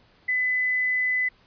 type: tone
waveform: sine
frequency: 2007 Hz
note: B6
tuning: 27 cents sharp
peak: -21 dBFS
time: 0.28-1.29 s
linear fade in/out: 10 ms
effects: pink hiss -59 dBFS RMS until 1.46 s + resampled to 11025 Hz